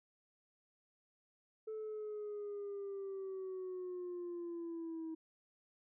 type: linear sweep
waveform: sine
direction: down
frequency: 438 to 320 Hz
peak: -39 dBFS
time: 1.67-5.15 s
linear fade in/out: 10 ms
effects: tanh soft clip ceiling -39 dBFS